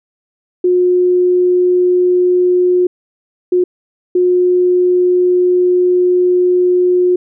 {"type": "tone bursts at uneven times", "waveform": "sine", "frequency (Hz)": 360.3, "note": "F#4", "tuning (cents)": -46, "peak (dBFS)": -8, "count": 3, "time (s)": [[0.64, 2.87], [3.52, 3.64], [4.15, 7.16]], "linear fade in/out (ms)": 5, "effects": []}